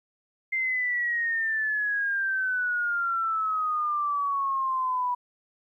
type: exponential sweep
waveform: sine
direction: down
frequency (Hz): 2096 to 978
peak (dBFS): -24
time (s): 0.52-5.15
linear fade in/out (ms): 10
effects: 11-bit